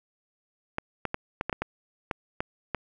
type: clicks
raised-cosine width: 0.5 ms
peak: -13 dBFS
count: 10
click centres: 0.784 / 1.053 / 1.144 / 1.411 / 1.496 / 1.528 / 1.62 / 2.112 / 2.405 / 2.747 s
effects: none